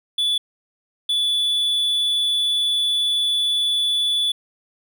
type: tone pair in turn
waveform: triangle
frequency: 3453 / 3453 Hz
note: A7 / A7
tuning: -33 / -33 cents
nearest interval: unison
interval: 0 cents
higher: neither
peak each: -16 dBFS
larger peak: neither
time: 0.18-0.38 / 1.09-4.32 s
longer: second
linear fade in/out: 5 ms
effects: none